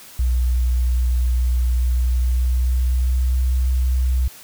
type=tone with pitch glide; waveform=sine; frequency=61.4 to 63.46 Hz; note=B1 to B1; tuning=-9 to +48 cents; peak=-15 dBFS; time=0.19-4.28 s; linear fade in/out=5 ms; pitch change=+57 cents; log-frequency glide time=1.93-3.36 s; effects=white hiss -42 dBFS RMS until 4.43 s